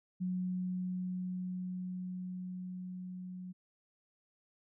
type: tone with level ramp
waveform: sine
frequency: 182.7 Hz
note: F#3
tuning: 22 cents flat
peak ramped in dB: -32 to -42 dBFS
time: 0.2-3.53 s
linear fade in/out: 20 ms
effects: none